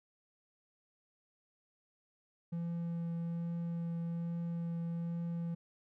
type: tone with vibrato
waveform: triangle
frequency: 169 Hz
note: E3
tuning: 43 cents sharp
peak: -33 dBFS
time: 2.52-5.55 s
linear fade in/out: 10 ms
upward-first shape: triangle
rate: 1.2 Hz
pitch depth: 10 cents each way
effects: none